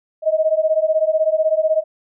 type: beating tone pair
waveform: sine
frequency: 622.3 / 638.3 Hz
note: D#5 / D#5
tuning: 0 / +44 cents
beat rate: 16 Hz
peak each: -17 dBFS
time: 0.22-1.84 s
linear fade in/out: 50 ms
effects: none